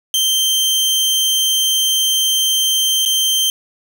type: tone with dropouts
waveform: sawtooth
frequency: 3136 Hz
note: G7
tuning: in tune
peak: -10 dBFS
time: 0.14-3.5 s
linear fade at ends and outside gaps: 1 ms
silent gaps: 3.052-3.059 s
effects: none